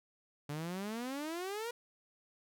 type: exponential sweep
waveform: sawtooth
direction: up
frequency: 142.6 to 486.1 Hz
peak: -34 dBFS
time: 0.49-1.71 s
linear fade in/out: 5 ms
effects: none